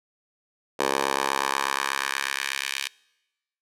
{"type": "tone with high-pass filter sweep", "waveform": "10% pulse", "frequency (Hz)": 68.3, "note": "C#2", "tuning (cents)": -25, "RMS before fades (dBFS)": -27, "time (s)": [0.79, 2.88], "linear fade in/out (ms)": 10, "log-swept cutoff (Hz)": [550, 2600], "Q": 1.5, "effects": ["noise-tail reverb RT60 1.0 s tail -25 dB re dry", "low-pass 12000 Hz 12 dB/octave"]}